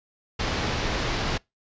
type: low-pass noise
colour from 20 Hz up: pink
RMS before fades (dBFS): -27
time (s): 0.39-1.38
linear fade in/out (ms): 10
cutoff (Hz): 5400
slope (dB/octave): 24
effects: noise-tail reverb RT60 0.2 s tail -25 dB re dry + resampled to 16000 Hz